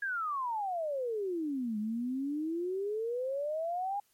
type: exponential two-way sweep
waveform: sine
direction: down then up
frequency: 1661.2 to 207.8 to 825 Hz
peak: -31 dBFS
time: 0.02-4 s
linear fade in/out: 5 ms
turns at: 1.78 s
effects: white hiss -71 dBFS RMS until 4.13 s + MP3 64 kbps